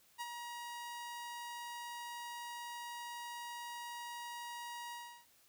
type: tone with ADSR envelope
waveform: sawtooth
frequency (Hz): 952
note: A#5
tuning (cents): +36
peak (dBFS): -35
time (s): 0.18-5.26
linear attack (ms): 30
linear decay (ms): 38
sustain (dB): -5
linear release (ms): 340
effects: white hiss -68 dBFS RMS until 5.48 s